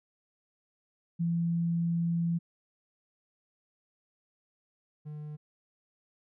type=tone pair in turn; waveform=sine / triangle; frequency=169 / 150.56 Hz; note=E3 / D3; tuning=+43 / +43 cents; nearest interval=major second; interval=200 cents; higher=first; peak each=-26 / -36 dBFS; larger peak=first; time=1.19-2.39 / 5.05-5.37 s; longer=first; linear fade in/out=20 ms; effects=none